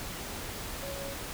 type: tone in noise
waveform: sine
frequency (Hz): 554.4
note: C#5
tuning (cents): 0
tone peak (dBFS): -39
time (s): 0.83-1.14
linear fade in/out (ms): 0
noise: pink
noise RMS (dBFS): -39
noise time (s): 0-1.33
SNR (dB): -3
effects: none